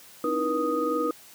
sine tone cluster, 262.1 / 307.6 / 329.7 / 480.9 / 1245 Hz, C4 / D#4 / E4 / B4 / D#6, +3 / -20 / 0 / -46 / +1 cents, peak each -35 / -29 / -35 / -27 / -29 dBFS, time 0.24-1.11 s, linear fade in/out 2 ms, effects white hiss -50 dBFS RMS until 1.34 s + high-pass 100 Hz 12 dB/octave

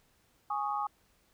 sine chord, Ab suspended fourth, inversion none, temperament equal, 830.6 / 1108.7 / 1244.5 Hz, Ab5 / Db6 / Eb6, 0 / 0 / 0 cents, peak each -33 / -36 / -36 dBFS, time 0.5-0.87 s, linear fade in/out 5 ms, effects pink hiss -69 dBFS RMS until 1.33 s

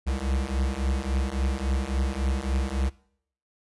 square beating tone pair, 64.4 / 68 Hz, C2 / C#2, -27 / -33 cents, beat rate 3.6 Hz, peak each -29 / -28 dBFS, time 0.06-2.9 s, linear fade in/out 20 ms, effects noise-tail reverb RT60 0.6 s tail -20 dB re dry + resampled to 24000 Hz

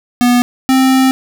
square tone pair in turn, 244.4 / 262.5 Hz, B3 / C4, -18 / +6 cents, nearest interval minor second, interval 124 cents, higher second, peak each -8 dBFS, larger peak neither, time 0.21-0.42 / 0.69-1.11 s, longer second, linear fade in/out 0 ms, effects none

